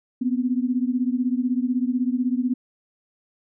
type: beating tone pair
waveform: sine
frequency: 244.7 / 260.7 Hz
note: B3 / C4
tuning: -16 / -6 cents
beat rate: 16 Hz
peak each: -22 / -24 dBFS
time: 0.21-2.54 s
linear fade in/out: 10 ms
effects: none